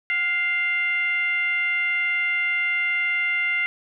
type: tone with frequency modulation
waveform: sine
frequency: 2093 Hz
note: C7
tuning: in tune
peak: -20 dBFS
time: 0.1-3.66 s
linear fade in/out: 0 ms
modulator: 671 Hz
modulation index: 0.62
effects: none